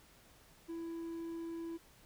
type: tone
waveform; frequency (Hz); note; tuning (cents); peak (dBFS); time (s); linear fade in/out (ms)
triangle; 332.4; E4; +15; -38; 0.68-1.78; 20
effects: pink hiss -63 dBFS RMS until 2.05 s